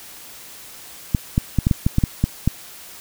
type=clicks; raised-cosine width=5 ms; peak=-3 dBFS; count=10; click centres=1.148 / 1.379 / 1.587 / 1.669 / 1.712 / 1.865 / 1.984 / 2.038 / 2.24 / 2.476 s; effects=white hiss -40 dBFS RMS until 3 s